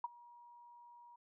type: tone with ADSR envelope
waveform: sine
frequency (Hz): 955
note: A#5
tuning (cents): +42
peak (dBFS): -33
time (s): 0.04-1.16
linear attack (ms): 3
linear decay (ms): 24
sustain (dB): -23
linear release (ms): 6
effects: none